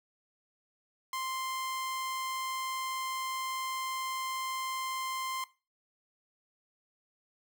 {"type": "tone", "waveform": "sawtooth", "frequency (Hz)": 1046.5, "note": "C6", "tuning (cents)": 0, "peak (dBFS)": -30, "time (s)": [1.13, 5.44], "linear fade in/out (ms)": 2, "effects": ["noise-tail reverb RT60 0.3 s tail -18 dB re dry"]}